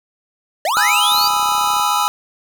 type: linear sweep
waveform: square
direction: up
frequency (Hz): 561 to 4816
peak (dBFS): -16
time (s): 0.65-1.28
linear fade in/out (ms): 2
type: chord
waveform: square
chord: E major seventh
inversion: first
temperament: equal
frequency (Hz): 830.6 / 987.8 / 1244.5 / 1318.5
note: G#5 / B5 / D#6 / E6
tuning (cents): 0 / 0 / 0 / 0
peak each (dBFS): -21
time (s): 0.77-2.08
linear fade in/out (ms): 0
type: click train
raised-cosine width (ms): 1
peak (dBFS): -23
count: 23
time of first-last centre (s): 1.12-1.797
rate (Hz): 32.5
effects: none